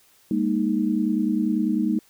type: chord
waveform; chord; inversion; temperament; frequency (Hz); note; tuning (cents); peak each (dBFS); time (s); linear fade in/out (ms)
sine; Ab suspended second; none; equal with one note detuned; 203 / 233.1 / 311.1; Ab3 / Bb3 / Eb4; -39 / 0 / 0; -24; 0.31-1.99; 2
effects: white hiss -58 dBFS RMS until 2.09 s